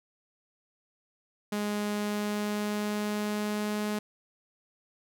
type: tone with pitch glide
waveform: sawtooth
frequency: 207.7 to 210.1 Hz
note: G#3 to G#3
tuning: 0 to +20 cents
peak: -25 dBFS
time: 1.52-3.99 s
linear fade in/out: 5 ms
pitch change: +20 cents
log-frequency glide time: 1.93-3.84 s
effects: none